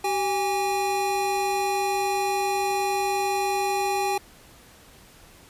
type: tone pair together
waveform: square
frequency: 384.9 / 814.6 Hz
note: G4 / G#5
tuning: -32 / -34 cents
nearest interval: octave + minor second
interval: 1298 cents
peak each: -28 / -25 dBFS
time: 0.04-4.18 s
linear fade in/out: 5 ms
effects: pink hiss -51 dBFS RMS until 5.49 s + resampled to 32000 Hz